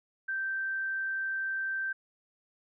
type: tone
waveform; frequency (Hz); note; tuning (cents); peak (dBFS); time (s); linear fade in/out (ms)
sine; 1562; G6; -7; -30; 0.28-1.93; 10
effects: none